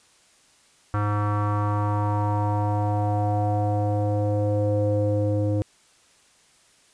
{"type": "tone with low-pass filter sweep", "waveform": "square", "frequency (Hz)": 103.83, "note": "G#2", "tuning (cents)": 0, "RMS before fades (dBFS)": -23, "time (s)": [0.94, 5.62], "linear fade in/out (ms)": 0, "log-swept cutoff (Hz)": [1300, 440], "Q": 4.6, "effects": ["white hiss -58 dBFS RMS until 6.93 s", "resampled to 22050 Hz"]}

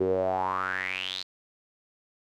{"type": "tone with band-pass filter sweep", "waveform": "sawtooth", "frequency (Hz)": 93.4, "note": "F#2", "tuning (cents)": 17, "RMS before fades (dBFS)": -29, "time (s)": [0, 1.23], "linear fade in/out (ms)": 10, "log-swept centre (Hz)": [380, 4300], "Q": 7.6, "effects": []}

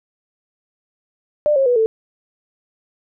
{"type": "tone with pitch steps", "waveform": "sine", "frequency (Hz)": [596, 540.3, 489.7, 443.9], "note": ["D5", "C#5", "B4", "A4"], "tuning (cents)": [25, -44, -15, 15], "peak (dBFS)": -12, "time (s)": [1.46, 1.86], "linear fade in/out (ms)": 0, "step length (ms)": 100, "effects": []}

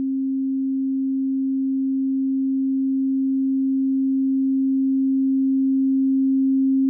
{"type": "tone with level ramp", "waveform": "sine", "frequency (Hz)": 267.4, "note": "C4", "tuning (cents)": 38, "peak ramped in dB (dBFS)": [-20, -15], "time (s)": [0, 6.89], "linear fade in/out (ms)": 0, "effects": []}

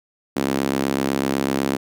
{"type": "tone with high-pass filter", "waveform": "sawtooth", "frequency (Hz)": 68, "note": "C#2", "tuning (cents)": -33, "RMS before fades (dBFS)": -22, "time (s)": [0.36, 1.77], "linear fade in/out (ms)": 10, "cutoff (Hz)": 260, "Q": 1.8, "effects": []}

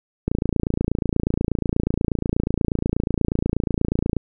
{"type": "click train", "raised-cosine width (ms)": 3, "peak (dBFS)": -7, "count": 111, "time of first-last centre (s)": [0.28, 4.167], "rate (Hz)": 28.3, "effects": []}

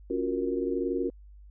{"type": "chord", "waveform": "sine", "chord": "Gb major seventh", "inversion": "second", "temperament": "equal", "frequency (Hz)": [277.2, 349.2, 370, 466.2], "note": ["Db4", "F4", "Gb4", "Bb4"], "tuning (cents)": [0, 0, 0, 0], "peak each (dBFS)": -32, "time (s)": [0.1, 1.1], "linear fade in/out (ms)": 5, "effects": ["added 50 Hz sine -47 dBFS peak until 1.5 s"]}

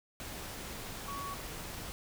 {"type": "tone in noise", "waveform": "sine", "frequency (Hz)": 1123, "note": "C#6", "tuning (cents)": 22, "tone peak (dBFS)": -39, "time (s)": [1.08, 1.34], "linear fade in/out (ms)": 0, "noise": "pink", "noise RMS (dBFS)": -43, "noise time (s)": [0.2, 1.92], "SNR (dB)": 1, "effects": []}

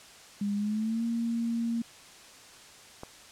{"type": "tone with pitch glide", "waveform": "sine", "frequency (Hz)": [203.1, 232], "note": ["G#3", "A#3"], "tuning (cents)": [-38, -8], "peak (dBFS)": -27, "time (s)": [0.41, 1.82], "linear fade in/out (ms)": 5, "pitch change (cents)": 230, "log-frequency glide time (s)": [0.55, 1.04]}
{"type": "click", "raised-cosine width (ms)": 1, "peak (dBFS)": -25, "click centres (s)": 3.034}
{"effects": ["white hiss -51 dBFS RMS until 3.31 s", "low-pass 8000 Hz 12 dB/octave"]}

